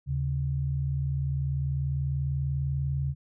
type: tone pair together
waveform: sine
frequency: 77 / 137.2 Hz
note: D#2 / C#3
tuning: -17 / -17 cents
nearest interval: minor seventh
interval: 1000 cents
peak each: -31 / -27 dBFS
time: 0.06-3.15 s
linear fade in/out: 50 ms
effects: none